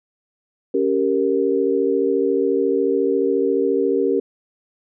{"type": "chord", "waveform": "sine", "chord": "G diminished", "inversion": "second", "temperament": "equal", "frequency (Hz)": [277.2, 392, 466.2], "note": ["Db4", "G4", "Bb4"], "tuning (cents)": [0, 0, 0], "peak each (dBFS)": [-22, -19, -20], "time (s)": [0.74, 4.2], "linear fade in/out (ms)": 5, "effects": []}